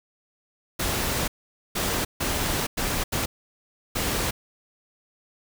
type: noise bursts at uneven times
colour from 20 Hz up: pink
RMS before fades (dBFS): -26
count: 6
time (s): 0.79-1.28 / 1.75-2.05 / 2.2-2.67 / 2.77-3.04 / 3.12-3.26 / 3.95-4.31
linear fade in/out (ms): 10
effects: none